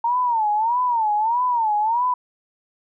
sine tone with vibrato, 914 Hz, A#5, 34 cents flat, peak -17 dBFS, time 0.04-2.14 s, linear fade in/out 5 ms, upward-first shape sine, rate 1.6 Hz, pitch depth 160 cents each way, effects none

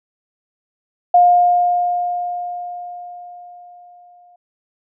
sine tone with exponential decay, 709 Hz, F5, 26 cents sharp, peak -6 dBFS, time 1.14-4.36 s, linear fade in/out 5 ms, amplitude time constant 700 ms, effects none

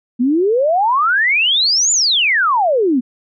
sine exponential two-way sweep, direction up then down, 233.1 to 7240 to 233.1 Hz, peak -11 dBFS, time 0.19-3.01 s, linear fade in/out 20 ms, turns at 1.92 s, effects none

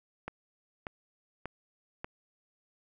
click train, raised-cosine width 0.5 ms, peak -22 dBFS, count 4, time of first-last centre 0.28-2.045 s, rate 1.7 Hz, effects none

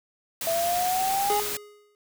white noise, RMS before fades -31 dBFS, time 0.41-1.57 s, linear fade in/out 2 ms
sine exponential sweep, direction up, 659.3 to 830.6 Hz, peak -23 dBFS, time 0.47-1.4 s, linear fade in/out 2 ms
square tone with exponential decay, 415.3 Hz, G#4, in tune, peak -24 dBFS, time 1.3-1.95 s, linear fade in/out 1 ms, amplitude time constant 140 ms
effects none

